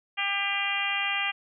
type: harmonic tone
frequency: 399.1 Hz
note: G4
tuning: 31 cents sharp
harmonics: 2 / 3 / 4 / 5 / 6 / 7 / 8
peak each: -35 / -36 / -36 / -32 / -31 / -31 / -36 dBFS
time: 0.17-1.32 s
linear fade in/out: 20 ms
effects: none